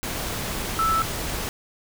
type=tone in noise; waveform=sine; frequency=1318.5 Hz; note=E6; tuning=in tune; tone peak=-19 dBFS; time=0.79-1.02 s; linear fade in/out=0 ms; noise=pink; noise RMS=-29 dBFS; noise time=0.03-1.49 s; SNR=+7 dB; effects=none